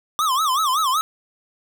square tone with vibrato, 1150 Hz, D6, 37 cents flat, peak -18 dBFS, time 0.19-1.01 s, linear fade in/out 0 ms, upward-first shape sine, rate 5.3 Hz, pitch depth 220 cents each way, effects none

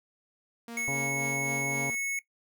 sawtooth tone with tremolo, 233.1 Hz, A#3, in tune, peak -34 dBFS, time 0.68-1.95 s, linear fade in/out 2 ms, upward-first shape sine, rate 3.8 Hz, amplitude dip 60%
square tone, 2200 Hz, C#7, 14 cents flat, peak -30 dBFS, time 0.77-2.19 s, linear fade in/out 2 ms
harmonic tone, 138.59 Hz, C#3, in tune, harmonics 1 / 2 / 3 / 4 / 5 / 6 / 7, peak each -36 / -39 / -41 / -42 / -43 / -44 / -44 dBFS, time 0.88-1.9 s, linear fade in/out 0 ms
effects noise-tail reverb RT60 0.1 s tail -17 dB re dry

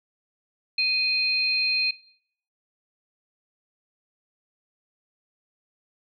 sine tone pair together, 2489 / 4186 Hz, D#7 / C8, 0 / 0 cents, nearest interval major sixth, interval 900 cents, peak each -23 dBFS, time 0.78-1.91 s, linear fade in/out 5 ms, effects noise-tail reverb RT60 0.6 s tail -19 dB re dry

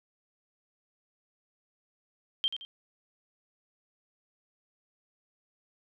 sine tone with echo, 3164 Hz, G7, 15 cents sharp, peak -24 dBFS, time 2.44-2.48 s, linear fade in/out 0 ms, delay 85 ms, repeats 2, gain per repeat -9 dB, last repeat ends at 2.65 s, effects none

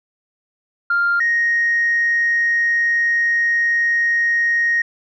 sine tone pair in turn, 1396.9 / 1869.4 Hz, F6 / A#6, 0 / +4 cents, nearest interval perfect fourth, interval 504 cents, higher second, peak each -13 dBFS, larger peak neither, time 0.9-1.2 / 1.2-4.82 s, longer second, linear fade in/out 5 ms, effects tanh soft clip ceiling -10 dBFS

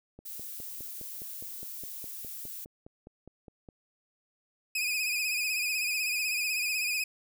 click train, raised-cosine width 2 ms, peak -34 dBFS, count 18, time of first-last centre 0.19-3.688 s, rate 4.86 Hz
violet noise, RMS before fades -41 dBFS, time 0.25-2.65 s, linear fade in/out 10 ms
sawtooth tone with vibrato, 2489 Hz, D#7, in tune, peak -25 dBFS, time 4.75-7.04 s, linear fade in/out 5 ms, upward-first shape sine, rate 16 Hz, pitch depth 63 cents each way
effects none

